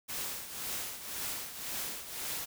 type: noise with tremolo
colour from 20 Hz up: white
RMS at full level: -36 dBFS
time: 0.08-2.46 s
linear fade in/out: 20 ms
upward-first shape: triangle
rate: 1.9 Hz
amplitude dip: 70%
effects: none